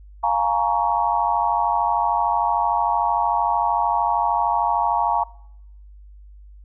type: chord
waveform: sine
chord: Bb minor seventh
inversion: second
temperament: just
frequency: 699.2 / 839.1 / 932.3 / 1118.8 Hz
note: F5 / Ab5 / Bb5 / Db6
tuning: +2 / +18 / 0 / +16 cents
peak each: -24 / -23 / -20 / -26 dBFS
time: 0.23-5.24 s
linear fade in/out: 10 ms
effects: noise-tail reverb RT60 0.8 s tail -23 dB re dry + added 50 Hz sine -41 dBFS peak until 6.64 s